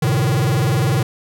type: tone with vibrato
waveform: square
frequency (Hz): 130.81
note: C3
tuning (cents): 0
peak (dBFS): -15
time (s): 0.02-1.03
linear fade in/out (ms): 5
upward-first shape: square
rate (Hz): 20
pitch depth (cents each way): 290
effects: none